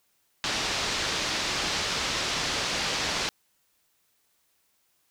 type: low-pass noise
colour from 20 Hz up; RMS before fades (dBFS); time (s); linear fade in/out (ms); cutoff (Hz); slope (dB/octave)
white; -29; 0.44-3.29; 0; 5600; 24
effects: white hiss -70 dBFS RMS until 5.1 s